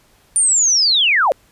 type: linear sweep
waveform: sine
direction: down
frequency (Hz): 9220 to 476.3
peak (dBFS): -11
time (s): 0.36-1.32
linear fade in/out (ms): 0
effects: pink hiss -54 dBFS RMS until 1.51 s + resampled to 32000 Hz